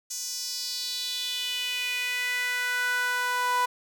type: tone with high-pass filter sweep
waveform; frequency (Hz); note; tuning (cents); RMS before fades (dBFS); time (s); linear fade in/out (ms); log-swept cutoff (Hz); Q
sawtooth; 495; B4; +4; -29; 0.1-3.66; 10; 6300 to 1000; 3.8
effects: none